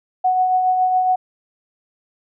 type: tone with tremolo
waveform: sine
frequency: 740 Hz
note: F#5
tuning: in tune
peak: -12 dBFS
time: 0.24-1.16 s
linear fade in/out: 10 ms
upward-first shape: triangle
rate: 7.2 Hz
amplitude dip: 40%
effects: none